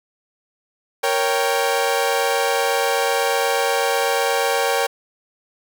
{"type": "chord", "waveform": "sawtooth", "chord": "G diminished", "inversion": "first", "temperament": "equal", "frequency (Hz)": [466.2, 554.4, 784], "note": ["Bb4", "Db5", "G5"], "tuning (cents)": [0, 0, 0], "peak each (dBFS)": -18, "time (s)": [1.03, 4.87], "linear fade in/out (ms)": 10, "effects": []}